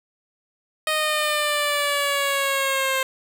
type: exponential sweep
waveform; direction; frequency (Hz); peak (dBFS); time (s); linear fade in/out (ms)
10% pulse; down; 622.3 to 527; -12; 0.87-3.03; 2
effects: none